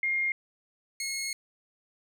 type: tone pair in turn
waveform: sine / 15% pulse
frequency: 2126 / 2169 Hz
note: C7 / C#7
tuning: +27 / -38 cents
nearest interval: unison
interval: 35 cents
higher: second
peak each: -25 dBFS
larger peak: neither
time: 0.03-0.32 / 1-1.33 s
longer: second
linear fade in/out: 2 ms
effects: none